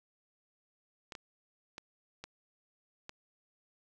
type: clicks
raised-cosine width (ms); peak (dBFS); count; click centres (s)
0.2; -26; 5; 1.122 / 1.152 / 1.781 / 2.24 / 3.094
effects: none